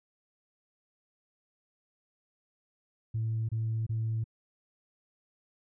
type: tone bursts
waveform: sine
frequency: 111.8 Hz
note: A2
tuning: 28 cents sharp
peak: -27 dBFS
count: 3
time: 3.14-4.242 s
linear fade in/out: 10 ms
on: 350 ms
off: 26 ms
effects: tanh soft clip ceiling -25 dBFS